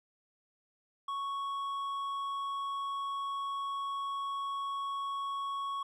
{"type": "tone with hard clipping", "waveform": "sine", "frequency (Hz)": 1108.7, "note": "C#6", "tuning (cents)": 0, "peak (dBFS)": -35, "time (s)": [1.08, 5.83], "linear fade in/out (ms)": 5, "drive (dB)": 5, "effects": []}